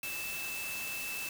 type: tone in noise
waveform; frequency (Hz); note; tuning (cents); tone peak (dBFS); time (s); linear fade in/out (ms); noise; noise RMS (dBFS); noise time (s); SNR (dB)
sine; 2637; E7; 0; -38; 0.03-1.29; 2; white; -41; 0.03-1.29; 0
effects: none

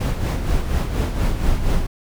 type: noise with tremolo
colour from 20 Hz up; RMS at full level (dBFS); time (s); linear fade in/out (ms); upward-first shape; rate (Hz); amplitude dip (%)
brown; -17; 0-1.87; 10; sine; 4.2; 55
effects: none

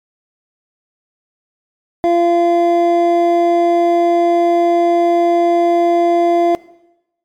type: tone pair together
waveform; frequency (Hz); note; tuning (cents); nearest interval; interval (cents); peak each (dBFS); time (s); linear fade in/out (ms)
triangle; 343.4 / 686.8; F4 / F5; -29 / -29; octave; 1200; -11; 2.04-6.55; 0
effects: noise-tail reverb RT60 0.9 s tail -18 dB re dry + MP3 96 kbps

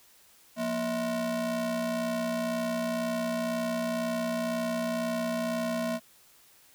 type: ring-modulated tone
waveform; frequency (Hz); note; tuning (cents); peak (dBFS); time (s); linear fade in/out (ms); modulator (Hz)
square; 205.5; G#3; -18; -26; 0.56-6; 50; 442
effects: white hiss -59 dBFS RMS until 6.74 s

